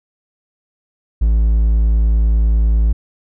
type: tone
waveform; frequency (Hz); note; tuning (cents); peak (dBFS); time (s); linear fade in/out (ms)
triangle; 55; A1; 0; -8; 1.21-2.93; 10
effects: none